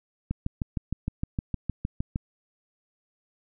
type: click train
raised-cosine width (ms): 5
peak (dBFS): -15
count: 13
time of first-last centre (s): 0.31-2.159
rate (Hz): 6.49
effects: none